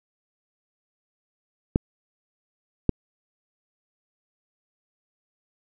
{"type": "clicks", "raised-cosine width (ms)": 3, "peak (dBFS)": -5, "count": 2, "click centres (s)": [1.759, 2.893], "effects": []}